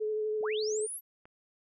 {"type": "tone with vibrato", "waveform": "sine", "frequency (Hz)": 429.2, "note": "A4", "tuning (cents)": -43, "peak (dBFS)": -29, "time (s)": [0, 0.87], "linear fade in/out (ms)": 20, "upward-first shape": "sine", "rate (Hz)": 12, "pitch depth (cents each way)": 16}
{"type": "linear sweep", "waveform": "sine", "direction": "up", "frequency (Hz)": [37, 11960], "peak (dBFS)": -36, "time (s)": [0.4, 1.01], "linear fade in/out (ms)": 50}
{"type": "click", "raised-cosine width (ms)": 0.5, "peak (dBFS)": -39, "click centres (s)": 1.255}
{"effects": []}